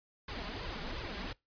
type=noise with flanger; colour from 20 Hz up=pink; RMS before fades=-40 dBFS; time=0.28-1.33 s; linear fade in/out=5 ms; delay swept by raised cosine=1.9 to 5 ms; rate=2.8 Hz; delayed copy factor=+0.75; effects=noise-tail reverb RT60 0.2 s tail -23 dB re dry + resampled to 11025 Hz